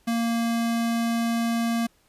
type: tone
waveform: square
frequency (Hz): 231.6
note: A#3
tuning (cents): -11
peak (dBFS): -23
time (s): 0.07-1.87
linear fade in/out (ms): 10
effects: pink hiss -63 dBFS RMS until 2.08 s + resampled to 32000 Hz